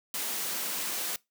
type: high-pass noise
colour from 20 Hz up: white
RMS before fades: -33 dBFS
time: 0.14-1.16 s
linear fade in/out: 2 ms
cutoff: 170 Hz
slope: 96 dB/octave
effects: noise-tail reverb RT60 0.2 s tail -23 dB re dry